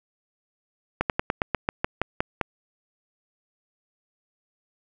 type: slowing click train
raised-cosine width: 0.5 ms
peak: -7 dBFS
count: 11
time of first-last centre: 1.01-2.412 s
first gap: 88 ms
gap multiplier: 1.1
effects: none